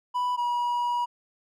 triangle tone pair in turn, 987.8 / 965.2 Hz, B5 / B5, 0 / -40 cents, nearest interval unison, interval 40 cents, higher first, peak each -22 dBFS, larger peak neither, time 0.14-0.37 / 0.37-1.06 s, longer second, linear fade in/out 20 ms, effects none

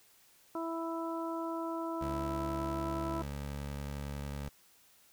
harmonic tone, 330 Hz, E4, 2 cents sharp, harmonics 1 / 2 / 3 / 4, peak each -37 / -41 / -41 / -44 dBFS, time 0.55-3.22 s, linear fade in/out 2 ms
20% pulse tone, 71 Hz, C#2, 42 cents sharp, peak -33 dBFS, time 2.01-4.49 s, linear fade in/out 5 ms
effects white hiss -64 dBFS RMS until 5.12 s

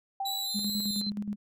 sine tone with exponential decay, 782 Hz, G5, 4 cents flat, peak -28 dBFS, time 0.2-0.71 s, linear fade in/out 5 ms, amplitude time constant 110 ms
sine tone with pitch glide, 3951 to 4093 Hz, B7 to C8, 0 to -39 cents, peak -32 dBFS, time 0.25-1.1 s, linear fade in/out 5 ms, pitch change +61 cents, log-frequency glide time 0.43-0.51 s
5% pulse tone with vibrato, 3767 Hz, A#7, 17 cents sharp, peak -29 dBFS, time 0.25-1.02 s, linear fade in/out 20 ms, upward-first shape sine, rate 2.4 Hz, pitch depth 61 cents each way
sine tone with tremolo, 206.3 Hz, G#3, 11 cents flat, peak -29 dBFS, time 0.54-1.36 s, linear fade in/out 20 ms, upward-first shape square, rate 9.5 Hz, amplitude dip 60%
effects none

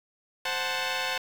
10% pulse chord, F# diminished, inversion second, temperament equal, 523.3 / 740 / 880 Hz, C5 / F#5 / A5, 0 / 0 / 0 cents, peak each -23 dBFS, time 0.45-1.18 s, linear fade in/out 5 ms, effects low-pass 6000 Hz 12 dB/octave + 7-bit

